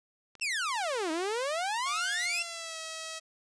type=clicks; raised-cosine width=0.2 ms; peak=-33 / -38 dBFS; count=2; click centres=0.353 / 0.398 s
type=exponential two-way sweep; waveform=sawtooth; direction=down then up; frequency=2794 to 307.8 to 2794 Hz; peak=-26 dBFS; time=0.41-2.43 s; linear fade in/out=10 ms; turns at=1.11 s
type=tone with pitch glide; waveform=5% pulse; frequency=710 to 643.6 Hz; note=F5 to E5; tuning=+28 to -42 cents; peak=-26 dBFS; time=1.85-3.2 s; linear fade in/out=20 ms; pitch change=-170 cents; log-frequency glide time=2.23-2.78 s
effects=resampled to 22050 Hz